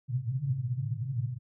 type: band-pass noise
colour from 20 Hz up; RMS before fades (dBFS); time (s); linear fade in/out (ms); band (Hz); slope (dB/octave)
white; -32; 0.08-1.39; 20; 110 to 140; 96
effects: none